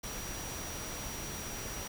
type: tone in noise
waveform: sine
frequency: 5780 Hz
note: F#8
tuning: 41 cents flat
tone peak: -45 dBFS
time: 0.03-1.88 s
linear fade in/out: 10 ms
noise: pink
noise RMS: -41 dBFS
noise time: 0.03-1.88 s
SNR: -7 dB
effects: none